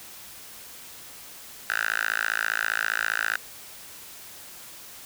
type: tone with high-pass filter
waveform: 5% pulse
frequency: 55 Hz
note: A1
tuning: in tune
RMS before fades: -27 dBFS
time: 1.7-3.37 s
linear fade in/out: 0 ms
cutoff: 1500 Hz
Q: 5.5
effects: white hiss -44 dBFS RMS until 5.05 s